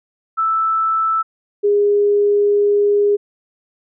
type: tone pair in turn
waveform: sine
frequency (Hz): 1318.5 / 409.7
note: E6 / G#4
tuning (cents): 0 / -24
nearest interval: octave + minor sixth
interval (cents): 2024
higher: first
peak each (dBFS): -14 / -11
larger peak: second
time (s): 0.37-1.23 / 1.63-3.17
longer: second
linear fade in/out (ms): 20
effects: none